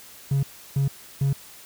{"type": "tone bursts", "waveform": "triangle", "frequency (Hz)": 138, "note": "C#3", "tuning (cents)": -7, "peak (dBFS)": -16, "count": 3, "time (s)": [0.31, 1.33], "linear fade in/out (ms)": 5, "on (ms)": 120, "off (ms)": 330, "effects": ["tanh soft clip ceiling -13 dBFS", "white hiss -46 dBFS RMS until 1.65 s"]}